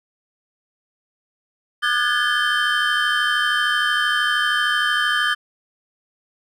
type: tone cluster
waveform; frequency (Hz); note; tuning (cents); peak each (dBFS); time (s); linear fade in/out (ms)
triangle; 1210 / 1464 / 1655 / 1728 / 3107; D#6 / F#6 / G#6 / A6 / G7; -49 / -19 / -6 / -32 / -16; -22; 1.82-5.35; 20
effects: none